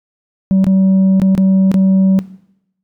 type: tone with dropouts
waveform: sine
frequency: 190.9 Hz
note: G3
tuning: 46 cents flat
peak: -5 dBFS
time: 0.51-2.19 s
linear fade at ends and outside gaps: 0 ms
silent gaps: 0.643-0.667 / 1.199-1.218 / 1.351-1.378 / 1.716-1.742 s
effects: noise-tail reverb RT60 0.8 s tail -20 dB re dry + tanh soft clip ceiling -7 dBFS